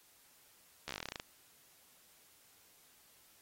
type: slowing click train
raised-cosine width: 0.2 ms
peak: -22 dBFS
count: 14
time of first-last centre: 0.88-1.199 s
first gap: 13 ms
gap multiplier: 1.1
effects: white hiss -65 dBFS RMS until 3.41 s + AAC 48 kbps